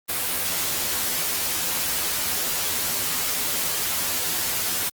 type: noise with comb filter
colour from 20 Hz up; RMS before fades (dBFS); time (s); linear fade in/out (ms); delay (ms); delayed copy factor
white; -25; 0.08-4.9; 20; 12; +0.75
effects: Opus 32 kbps